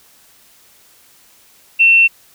sine tone, 2700 Hz, E7, 41 cents sharp, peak -6 dBFS, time 1.79-2.08 s, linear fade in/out 20 ms, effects white hiss -49 dBFS RMS until 2.34 s

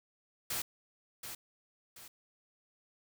white noise with echo, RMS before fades -36 dBFS, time 0.5-0.62 s, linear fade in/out 5 ms, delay 730 ms, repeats 2, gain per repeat -8 dB, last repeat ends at 2.08 s, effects none

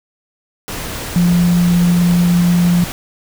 sine tone in noise, 174.7 Hz, F3, 1 cent sharp, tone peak -9 dBFS, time 1.16-2.84 s, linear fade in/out 0 ms, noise pink, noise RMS -25 dBFS, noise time 0.68-2.92 s, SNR +13 dB, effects none

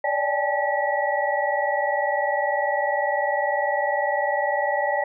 sine tone cluster, 572 / 592 / 799 / 859 / 1933 Hz, D5 / D5 / G5 / A5 / B6, -46 / +14 / +33 / -42 / -38 cents, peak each -27 dBFS, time 0.04-5.04 s, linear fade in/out 5 ms, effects none

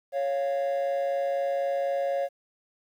triangle tone pair together, 554 / 698 Hz, C#5 / F5, -1 / -1 cents, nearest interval major third, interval 400 cents, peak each -23 / -28 dBFS, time 0.12-2.29 s, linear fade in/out 50 ms, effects tanh soft clip ceiling -19 dBFS + 10-bit

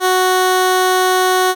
15% pulse tone, 370 Hz, F#4, in tune, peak -5 dBFS, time 0-1.55 s, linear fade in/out 50 ms, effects none

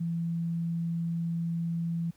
sine tone, 167.8 Hz, E3, 31 cents sharp, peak -28 dBFS, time 0-2.11 s, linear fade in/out 10 ms, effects pink hiss -65 dBFS RMS until 2.16 s

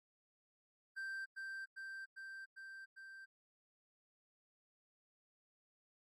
triangle tone with echo, 1568 Hz, G6, in tune, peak -40 dBFS, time 0.96-1.26 s, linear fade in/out 20 ms, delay 400 ms, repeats 5, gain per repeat -2 dB, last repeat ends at 3.26 s, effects AAC 48 kbps

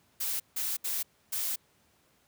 blue noise bursts at uneven times, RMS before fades -32 dBFS, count 4, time 0.2-0.4 / 0.56-0.77 / 0.84-1.03 / 1.32-1.56 s, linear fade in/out 10 ms, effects pink hiss -67 dBFS RMS until 2.27 s + high-pass 80 Hz 12 dB/octave

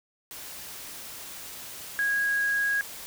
sine tone in noise, 1647 Hz, G#6, 15 cents flat, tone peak -23 dBFS, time 1.99-2.81 s, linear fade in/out 0 ms, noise white, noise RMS -41 dBFS, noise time 0.31-3.06 s, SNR +15 dB, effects none

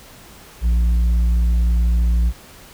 triangle tone with tanh clipping, 58.27 Hz, A#1, in tune, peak -14 dBFS, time 0.61-2.33 s, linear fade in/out 50 ms, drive 9 dB, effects pink hiss -43 dBFS RMS until 2.73 s

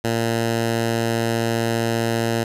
10% pulse tone, 115.1 Hz, A#2, 22 cents flat, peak -11 dBFS, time 0.04-2.44 s, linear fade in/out 5 ms, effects resampled to 32000 Hz + 7-bit

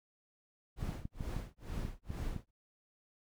brown noise with tremolo, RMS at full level -38 dBFS, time 0.76-2.51 s, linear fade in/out 50 ms, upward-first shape sine, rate 2.2 Hz, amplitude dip 100%
clicks, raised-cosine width 5 ms, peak -27 dBFS, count 9, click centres 0.828 / 0.892 / 1.054 / 1.208 / 1.366 / 1.779 / 1.851 / 2.104 / 2.363 s
effects none

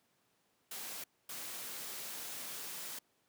white noise bursts at uneven times, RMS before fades -44 dBFS, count 2, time 0.71-1.04 / 1.29-2.99 s, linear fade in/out 5 ms, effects pink hiss -75 dBFS RMS until 3.28 s + high-pass 150 Hz 12 dB/octave

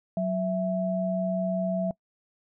sine tone pair together, 185.21 / 660 Hz, F#3 / E5, +2 / +2 cents, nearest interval octave + minor seventh, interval 2200 cents, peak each -27 dBFS, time 0.17-1.91 s, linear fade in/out 2 ms, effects noise-tail reverb RT60 0.1 s tail -23 dB re dry

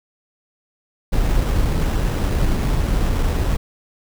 brown noise with sample-and-hold, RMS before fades -18 dBFS, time 1.12-3.57 s, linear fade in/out 10 ms, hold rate 4410 Hz, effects none

